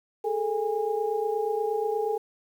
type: tone cluster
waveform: sine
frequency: 416.5 / 444.9 / 817 Hz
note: G#4 / A4 / G#5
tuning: +5 / +19 / -29 cents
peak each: -30 / -27 / -31 dBFS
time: 0.24-2.18 s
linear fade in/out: 10 ms
effects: 9-bit